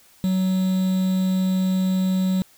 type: tone with quantisation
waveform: triangle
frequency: 187.2 Hz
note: F#3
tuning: 20 cents sharp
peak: -16 dBFS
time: 0.24-2.42 s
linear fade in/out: 0 ms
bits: 6
effects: white hiss -54 dBFS RMS until 2.57 s